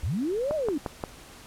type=linear two-way sweep; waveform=sine; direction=up then down; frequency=53.7 to 640 to 264.1 Hz; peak=-25 dBFS; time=0.03-0.78 s; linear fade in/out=5 ms; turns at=0.55 s
type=click train; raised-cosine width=1 ms; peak=-15 dBFS; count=4; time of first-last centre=0.51-1.038 s; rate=5.68 Hz
effects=pink hiss -48 dBFS RMS until 1.46 s + low-pass 12000 Hz 12 dB/octave